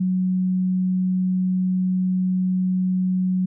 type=tone; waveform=sine; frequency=184.7 Hz; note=F#3; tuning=3 cents flat; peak=-18 dBFS; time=0-3.46 s; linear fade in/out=10 ms; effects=none